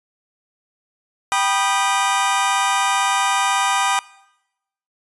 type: chord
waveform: sawtooth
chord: G augmented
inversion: none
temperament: just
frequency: 784 / 980 / 1225 Hz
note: G5 / B5 / D#6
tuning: 0 / -14 / -27 cents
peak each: -17 dBFS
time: 1.32-3.99 s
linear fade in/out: 0 ms
effects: noise-tail reverb RT60 0.9 s tail -21 dB re dry + resampled to 24000 Hz